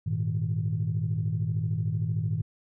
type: tone cluster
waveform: sine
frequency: 102.4 / 115.6 / 157.4 Hz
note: G#2 / A#2 / D#3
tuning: -24 / -14 / +20 cents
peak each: -29 dBFS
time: 0.06-2.42 s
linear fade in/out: 10 ms
effects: tanh soft clip ceiling -18 dBFS